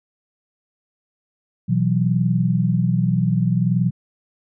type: chord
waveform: sine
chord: B suspended fourth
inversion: none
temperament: just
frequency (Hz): 123.47 / 164.63 / 185.21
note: B2 / E3 / F#3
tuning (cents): 0 / -2 / +2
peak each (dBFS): -20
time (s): 1.68-3.91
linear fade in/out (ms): 20
effects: none